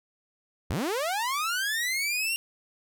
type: linear sweep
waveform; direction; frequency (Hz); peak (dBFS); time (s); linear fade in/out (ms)
sawtooth; up; 57.5 to 2794; -23; 0.7-2.36; 0
effects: none